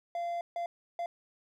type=tone bursts at uneven times; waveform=triangle; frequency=689 Hz; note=F5; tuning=24 cents flat; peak=-30 dBFS; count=3; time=0.15-0.41 / 0.56-0.66 / 0.99-1.06 s; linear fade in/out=2 ms; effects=none